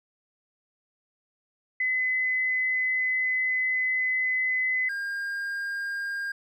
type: tone pair in turn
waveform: sine / triangle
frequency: 2024 / 1609.7 Hz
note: B6 / G6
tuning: +42 / +45 cents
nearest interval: major third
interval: 397 cents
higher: first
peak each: -23 / -27 dBFS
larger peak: first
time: 1.8-4.89 / 4.89-6.32 s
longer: first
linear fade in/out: 5 ms
effects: none